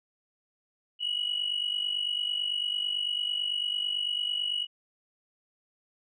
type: tone pair together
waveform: sine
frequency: 2901 / 2950 Hz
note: F#7 / F#7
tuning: -35 / -6 cents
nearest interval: unison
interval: 29 cents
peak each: -29 / -30 dBFS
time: 0.99-4.67 s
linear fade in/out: 50 ms
effects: tanh soft clip ceiling -22 dBFS